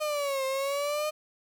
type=exponential two-way sweep; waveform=35% pulse; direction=down then up; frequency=616 to 527 to 615 Hz; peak=-26 dBFS; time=0-1.11 s; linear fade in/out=20 ms; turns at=0.45 s; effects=10-bit